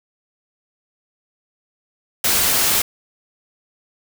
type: noise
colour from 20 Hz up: white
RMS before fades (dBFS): -17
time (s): 2.24-2.82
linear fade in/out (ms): 5
effects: none